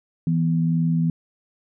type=tone pair together; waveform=sine; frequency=164.54 / 246.9 Hz; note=E3 / B3; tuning=-3 / 0 cents; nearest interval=perfect fifth; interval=703 cents; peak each=-18 / -26 dBFS; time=0.27-1.1 s; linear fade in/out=2 ms; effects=none